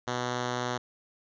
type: tone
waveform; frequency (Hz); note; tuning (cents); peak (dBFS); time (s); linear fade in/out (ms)
5% pulse; 123.47; B2; 0; -18; 0.07-0.78; 10
effects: resampled to 16000 Hz